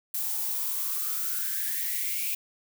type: noise with high-pass filter sweep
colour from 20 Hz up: violet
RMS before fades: -30 dBFS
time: 0.14-2.35 s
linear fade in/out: 5 ms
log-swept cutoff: 740 to 2500 Hz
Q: 8.6
effects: none